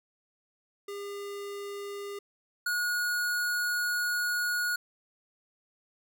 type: tone pair in turn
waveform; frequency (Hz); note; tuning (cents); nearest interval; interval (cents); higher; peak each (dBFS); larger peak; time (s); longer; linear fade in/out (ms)
square; 403.6 / 1448.3; G#4 / F#6; -49 / -37; octave + minor seventh; 2212; second; -37 / -28; second; 0.88-2.19 / 2.66-4.76; second; 5
effects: none